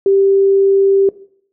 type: tone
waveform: sine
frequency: 392 Hz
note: G4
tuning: in tune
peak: -8 dBFS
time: 0.06-1.09 s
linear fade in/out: 2 ms
effects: noise-tail reverb RT60 0.6 s tail -18 dB re dry